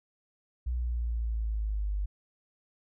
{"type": "linear sweep", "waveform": "sine", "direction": "down", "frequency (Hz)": [61.74, 49.03], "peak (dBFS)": -28, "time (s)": [0.66, 2.06], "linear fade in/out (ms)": 10, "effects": []}